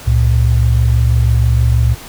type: tone pair together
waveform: sine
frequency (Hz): 68.6 / 114.84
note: C#2 / A#2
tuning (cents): -17 / -25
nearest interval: major sixth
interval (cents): 892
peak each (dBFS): -11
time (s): 0.06-1.95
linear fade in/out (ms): 20
effects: pink hiss -33 dBFS RMS until 2.08 s